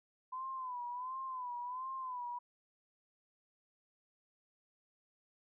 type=tone with vibrato; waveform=sine; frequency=1011 Hz; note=B5; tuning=40 cents sharp; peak=-39 dBFS; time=0.32-2.39 s; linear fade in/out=10 ms; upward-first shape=sine; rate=1.4 Hz; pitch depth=83 cents each way; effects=none